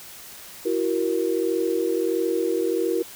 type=tone cluster; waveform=sine; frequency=335.2 / 376.7 / 470 Hz; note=E4 / F#4 / A#4; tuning=+29 / +31 / +14 cents; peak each=-25 dBFS; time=0.65-3.03 s; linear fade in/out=10 ms; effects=white hiss -42 dBFS RMS until 3.15 s